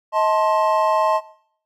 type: chord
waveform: triangle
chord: A diminished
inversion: second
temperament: just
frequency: 633.6 / 880 / 1056 Hz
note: Eb5 / A5 / C6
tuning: +31 / 0 / +16 cents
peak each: -18 dBFS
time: 0.12-1.21 s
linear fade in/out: 50 ms
effects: noise-tail reverb RT60 0.6 s tail -18 dB re dry